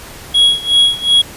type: tone with tremolo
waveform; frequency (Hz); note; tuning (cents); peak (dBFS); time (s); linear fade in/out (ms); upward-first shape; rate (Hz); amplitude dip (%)
triangle; 3322; G#7; 0; -4; 0.34-1.22; 10; sine; 2.7; 90
effects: pink hiss -33 dBFS RMS until 1.36 s + resampled to 32000 Hz